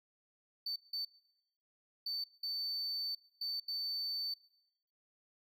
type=tone bursts at uneven times; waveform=triangle; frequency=4540 Hz; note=C#8; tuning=41 cents sharp; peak=-35 dBFS; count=6; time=0.66-0.76 / 0.93-1.05 / 2.06-2.24 / 2.43-3.15 / 3.41-3.6 / 3.68-4.34 s; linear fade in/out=5 ms; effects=noise-tail reverb RT60 0.9 s tail -22 dB re dry